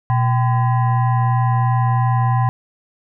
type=tone with frequency modulation; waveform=sine; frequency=121.2 Hz; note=B2; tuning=32 cents flat; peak=-13 dBFS; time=0.1-2.49 s; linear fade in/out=0 ms; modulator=897 Hz; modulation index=0.7; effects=none